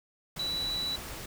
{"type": "tone in noise", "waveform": "sine", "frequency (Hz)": 3943, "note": "B7", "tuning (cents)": -4, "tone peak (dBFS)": -30, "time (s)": [0.39, 0.96], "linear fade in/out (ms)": 5, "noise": "pink", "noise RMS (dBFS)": -41, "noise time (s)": [0.36, 1.26], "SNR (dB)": 8, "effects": []}